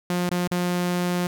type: tone with dropouts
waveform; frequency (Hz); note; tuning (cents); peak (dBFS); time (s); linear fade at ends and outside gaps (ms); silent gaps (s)
sawtooth; 177.5; F3; +28; -18; 0.1-1.27; 2; 0.292-0.313 / 0.475-0.514
effects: none